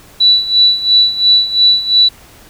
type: tone with tremolo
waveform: sine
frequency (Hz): 3951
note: B7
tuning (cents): 0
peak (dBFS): -4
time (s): 0.2-2.09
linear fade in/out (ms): 10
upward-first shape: sine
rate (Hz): 2.9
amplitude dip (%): 80
effects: pink hiss -41 dBFS RMS until 2.49 s